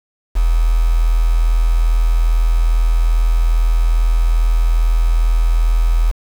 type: tone with quantisation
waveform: sine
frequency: 41.2 Hz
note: E1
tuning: in tune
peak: -10 dBFS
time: 0.35-6.12 s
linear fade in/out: 20 ms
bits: 5
effects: none